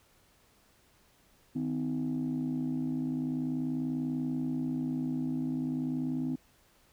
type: tone cluster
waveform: sine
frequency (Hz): 154.1 / 255.3 / 315.7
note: D#3 / C4 / D#4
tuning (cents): -16 / -42 / +25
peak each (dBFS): -36 / -30 / -37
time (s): 1.55-6.36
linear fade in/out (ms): 10
effects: tanh soft clip ceiling -25 dBFS + pink hiss -65 dBFS RMS until 6.92 s